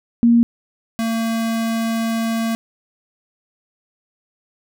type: tone pair in turn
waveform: sine / square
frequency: 234.8 / 226.8 Hz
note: A#3 / A#3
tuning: +13 / -47 cents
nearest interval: minor second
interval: 60 cents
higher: first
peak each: -9 / -19 dBFS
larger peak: first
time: 0.23-0.43 / 0.99-2.55 s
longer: second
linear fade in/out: 0 ms
effects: none